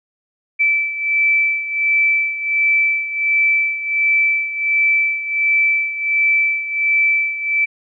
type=beating tone pair; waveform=sine; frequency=2320 / 2321.4 Hz; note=D7 / D7; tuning=-22 / -21 cents; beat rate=1.4 Hz; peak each=-15 / -20 dBFS; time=0.59-7.66 s; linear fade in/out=20 ms; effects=none